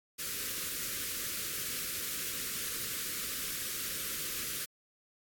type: band-stop noise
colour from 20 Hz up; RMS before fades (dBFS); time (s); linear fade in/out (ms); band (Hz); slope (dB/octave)
white; -37; 0.18-4.66; 20; 540 to 1200; 48
effects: AAC 64 kbps